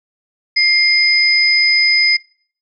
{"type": "tone pair together", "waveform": "sine", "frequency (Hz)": [2109, 5016], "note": ["C7", "D#8"], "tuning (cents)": [13, 13], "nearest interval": "octave + minor third", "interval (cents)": 1500, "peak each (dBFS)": -13, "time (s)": [0.56, 2.17], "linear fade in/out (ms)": 10, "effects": ["noise-tail reverb RT60 0.5 s tail -22 dB re dry"]}